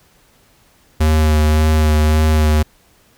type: tone with vibrato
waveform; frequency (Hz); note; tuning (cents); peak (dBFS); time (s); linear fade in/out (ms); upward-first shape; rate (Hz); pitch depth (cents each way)
square; 77.2; D#2; -13; -11; 1-2.63; 10; sine; 1.8; 19
effects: pink hiss -53 dBFS RMS until 3.17 s